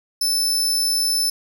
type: tone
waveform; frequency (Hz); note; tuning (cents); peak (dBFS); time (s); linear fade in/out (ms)
sawtooth; 5274; E8; 0; -15; 0.21-1.3; 5
effects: none